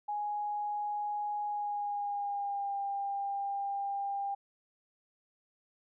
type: tone with pitch glide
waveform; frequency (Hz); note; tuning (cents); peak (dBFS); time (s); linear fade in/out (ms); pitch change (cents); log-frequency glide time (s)
sine; 830.6 to 798.1; G#5 to G5; 0 to +31; -32; 0.08-4.35; 10; -69; 1.46-2.77
effects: none

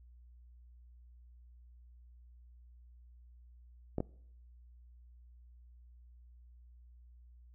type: clicks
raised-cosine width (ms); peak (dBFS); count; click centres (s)
2; -20; 2; 3.983 / 4.004
effects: noise-tail reverb RT60 0.7 s tail -24 dB re dry + added 60 Hz sine -55 dBFS peak until 7.54 s

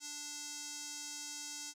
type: tone with band-pass filter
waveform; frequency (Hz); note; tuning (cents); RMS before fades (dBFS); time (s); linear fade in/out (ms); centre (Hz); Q
square; 293.7; D4; 0; -45; 0-1.74; 50; 6400; 2.9
effects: none

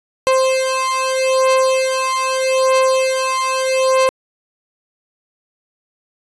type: beating tone pair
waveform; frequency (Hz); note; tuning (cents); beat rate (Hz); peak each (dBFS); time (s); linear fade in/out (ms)
30% pulse; 523.3 / 524.1; C5 / C5; 0 / +3; 0.8; -14; 0.27-4.09; 0
effects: resampled to 24000 Hz

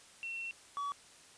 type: tone pair in turn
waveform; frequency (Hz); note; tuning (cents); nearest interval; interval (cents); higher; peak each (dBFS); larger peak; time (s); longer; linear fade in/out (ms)
sine / triangle; 2711 / 1137.3; E7 / C#6; +48 / +44; octave + minor third; 1504; first; -38 / -33; second; 0.23-0.51 / 0.77-0.92; first; 0
effects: white hiss -58 dBFS RMS until 1.37 s + resampled to 22050 Hz

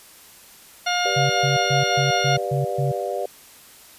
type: harmonic tone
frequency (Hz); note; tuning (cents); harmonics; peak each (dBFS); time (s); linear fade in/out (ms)
711; F5; +31; 1 / 2 / 3 / 4 / 5 / 6 / 8; -23 / -26 / -28 / -29 / -30 / -31 / -32; 0.86-2.37; 10
type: chord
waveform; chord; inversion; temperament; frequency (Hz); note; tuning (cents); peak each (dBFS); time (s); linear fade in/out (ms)
sine; G dominant seventh; none; just; 392 / 490 / 588 / 705.6; G4 / B4 / D5 / F5; 0 / -14 / +2 / +18; -29 / -29 / -28 / -29; 1.05-3.26; 5
type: tone bursts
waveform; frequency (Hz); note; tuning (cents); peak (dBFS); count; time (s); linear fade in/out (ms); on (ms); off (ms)
sine; 137.9; C#3; -9; -20; 7; 1.16-2.92; 10; 140; 130
effects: white hiss -47 dBFS RMS until 3.98 s + resampled to 32000 Hz

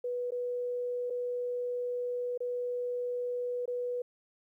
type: tone with dropouts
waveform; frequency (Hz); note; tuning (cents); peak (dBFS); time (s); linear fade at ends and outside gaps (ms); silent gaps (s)
sine; 490.6; B4; -12; -31; 0.04-4.02; 5; 0.307-0.319 / 1.1-1.104 / 2.377-2.404 / 3.657-3.677
effects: 12-bit

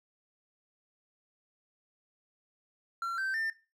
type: tone with pitch steps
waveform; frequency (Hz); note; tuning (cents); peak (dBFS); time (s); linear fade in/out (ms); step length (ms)
triangle; 1364 / 1554 / 1799; F6 / G6 / A6; -41 / -16 / +38; -29; 3.02-3.5; 2; 160
effects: noise-tail reverb RT60 0.3 s tail -17 dB re dry

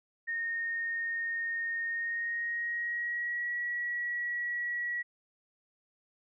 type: tone with pitch glide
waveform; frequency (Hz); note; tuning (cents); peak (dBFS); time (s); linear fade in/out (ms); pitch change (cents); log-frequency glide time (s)
sine; 1845 to 1925.6; A#6 to B6; -18 to -44; -31; 0.27-5.03; 20; +74; 1.87-3.54
effects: none

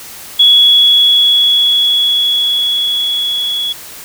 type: tone with level ramp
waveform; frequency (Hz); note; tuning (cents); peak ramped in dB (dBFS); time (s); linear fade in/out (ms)
sine; 3367; G#7; +23; -3 to -14; 0.39-3.73; 10
effects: white hiss -31 dBFS RMS until 4.04 s

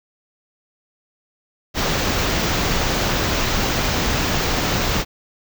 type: band-stop noise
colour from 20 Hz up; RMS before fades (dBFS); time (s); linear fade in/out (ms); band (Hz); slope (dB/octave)
pink; -20; 1.74-5.05; 50; 7000 to 15000; 48
effects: none

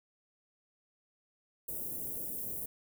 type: band-stop noise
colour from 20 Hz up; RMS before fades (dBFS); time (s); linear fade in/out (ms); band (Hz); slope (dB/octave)
white; -39; 1.68-2.66; 5; 540 to 11000; 24
effects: none

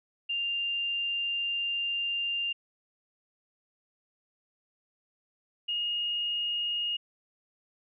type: tone pair in turn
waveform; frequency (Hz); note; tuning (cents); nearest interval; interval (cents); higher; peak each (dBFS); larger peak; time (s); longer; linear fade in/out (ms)
sine; 2794 / 2859; F7 / F7; 0 / +40; unison; 40; second; -28; neither; 0.29-2.53 / 5.68-6.97; first; 10
effects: none

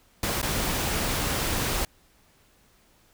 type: noise with dropouts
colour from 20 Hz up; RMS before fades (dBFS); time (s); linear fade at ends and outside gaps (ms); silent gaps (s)
pink; -27; 0.23-1.85; 2; 0.416-0.428
effects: pink hiss -61 dBFS RMS until 3.13 s

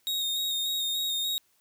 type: tone with vibrato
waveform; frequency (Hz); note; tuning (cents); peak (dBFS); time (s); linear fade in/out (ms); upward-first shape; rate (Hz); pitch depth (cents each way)
40% pulse; 3729; A#7; 0; -26; 0.07-1.38; 0; square; 3.4; 21
effects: white hiss -68 dBFS RMS until 1.6 s

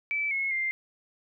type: tone with pitch steps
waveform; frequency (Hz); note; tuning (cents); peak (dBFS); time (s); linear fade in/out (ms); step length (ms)
sine; 2313 / 2177 / 2099; D7 / C#7 / C7; -27 / -32 / +5; -26; 0.11-0.71; 0; 200
effects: none

